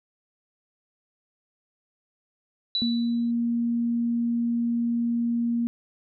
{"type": "tone with exponential decay", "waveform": "sine", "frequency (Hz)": 3951, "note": "B7", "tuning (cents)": 0, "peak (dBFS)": -21, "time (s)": [2.75, 3.31], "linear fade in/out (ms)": 1, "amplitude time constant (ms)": 120}
{"type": "tone", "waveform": "sine", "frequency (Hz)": 235.2, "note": "A#3", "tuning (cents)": 16, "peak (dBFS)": -22, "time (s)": [2.82, 5.67], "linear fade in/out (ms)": 0}
{"effects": []}